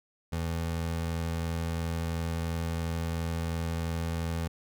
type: tone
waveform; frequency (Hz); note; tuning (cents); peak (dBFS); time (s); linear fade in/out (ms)
25% pulse; 82.9; E2; +10; -26; 0.32-4.48; 10
effects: none